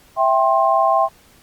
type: chord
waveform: sine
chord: C major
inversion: first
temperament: equal with one note detuned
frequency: 659.3 / 784 / 1059.9 Hz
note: E5 / G5 / C6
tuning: 0 / 0 / +22 cents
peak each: -17 dBFS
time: 0.16-1.09 s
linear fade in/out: 50 ms
effects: pink hiss -51 dBFS RMS until 1.42 s + Opus 48 kbps